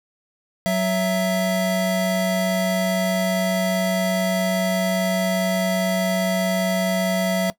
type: tone pair together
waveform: square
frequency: 186.05 / 663 Hz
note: F#3 / E5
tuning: +10 / +10 cents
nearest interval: octave + minor seventh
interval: 2200 cents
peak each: -22 dBFS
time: 0.66-7.5 s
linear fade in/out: 0 ms
effects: noise-tail reverb RT60 0.1 s tail -18 dB re dry